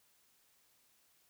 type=silence; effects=white hiss -71 dBFS RMS until 1.29 s